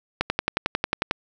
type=click train; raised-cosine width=0.3 ms; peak=-5 dBFS; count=11; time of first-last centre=0.21-1.111 s; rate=11.1 Hz; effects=none